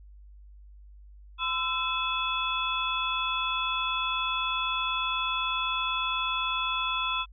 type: tone cluster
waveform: sine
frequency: 1022 / 1334 / 2591 / 3423 Hz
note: C6 / E6 / E7 / A7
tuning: -41 / +20 / -30 / -48 cents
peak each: -32 / -32 / -32 / -32 dBFS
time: 1.38-7.26 s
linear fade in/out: 50 ms
effects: added 50 Hz sine -47 dBFS peak until 7.32 s